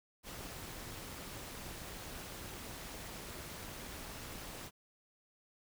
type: noise with amplitude modulation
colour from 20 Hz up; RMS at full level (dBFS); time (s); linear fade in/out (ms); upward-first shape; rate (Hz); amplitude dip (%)
pink; -44; 0.23-4.71; 50; sine; 218; 60
effects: none